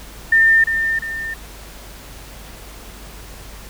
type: tone with echo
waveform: sine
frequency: 1804 Hz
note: A6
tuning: 43 cents sharp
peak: -9 dBFS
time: 0.32-0.64 s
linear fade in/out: 5 ms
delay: 350 ms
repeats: 2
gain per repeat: -7 dB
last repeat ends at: 1.34 s
effects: added 50 Hz sine -38 dBFS peak until 3.69 s + pink hiss -39 dBFS RMS until 3.69 s